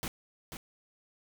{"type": "noise with echo", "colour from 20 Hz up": "pink", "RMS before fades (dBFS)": -36, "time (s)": [0.03, 0.08], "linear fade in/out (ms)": 0, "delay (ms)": 490, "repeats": 1, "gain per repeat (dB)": -7, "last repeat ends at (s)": 0.57, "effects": []}